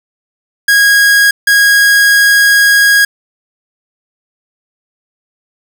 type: tone bursts at uneven times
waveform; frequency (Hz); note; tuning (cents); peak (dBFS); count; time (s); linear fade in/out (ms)
45% pulse; 1643; G#6; -19; -5; 2; 0.68-1.31 / 1.47-3.05; 5
effects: none